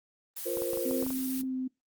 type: noise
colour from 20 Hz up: blue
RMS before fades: -38 dBFS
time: 0.36-1.42 s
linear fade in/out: 10 ms
type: chord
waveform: sine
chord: F suspended fourth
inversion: none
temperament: just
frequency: 349.2 / 465.6 / 523.8 Hz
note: F4 / Bb4 / C5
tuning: 0 / -2 / +2 cents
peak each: -34 dBFS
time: 0.45-1.05 s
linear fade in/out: 20 ms
type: clicks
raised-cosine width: 1 ms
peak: -26 dBFS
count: 8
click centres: 0.572 / 0.62 / 0.733 / 0.773 / 0.911 / 1.026 / 1.065 / 1.105 s
type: tone with pitch glide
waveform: sine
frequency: 261.6 to 258.1 Hz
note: C4 to C4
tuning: 0 to -23 cents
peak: -30 dBFS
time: 0.85-1.68 s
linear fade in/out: 10 ms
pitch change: -23 cents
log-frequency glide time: 1.46-1.55 s
effects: noise-tail reverb RT60 0.2 s tail -24 dB re dry + Opus 24 kbps